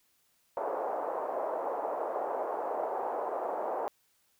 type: band-pass noise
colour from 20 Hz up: pink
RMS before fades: -34 dBFS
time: 0.57-3.88 s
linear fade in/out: 0 ms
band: 500 to 890 Hz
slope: 24 dB/octave
effects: white hiss -71 dBFS RMS until 4.39 s